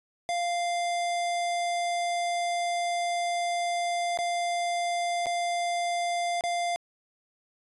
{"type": "tone with dropouts", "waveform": "square", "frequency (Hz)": 696, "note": "F5", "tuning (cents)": -6, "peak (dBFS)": -27, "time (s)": [0.29, 6.76], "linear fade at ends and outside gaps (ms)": 0, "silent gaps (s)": [[4.174, 4.188], [5.259, 5.267], [6.409, 6.438]], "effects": ["resampled to 24000 Hz"]}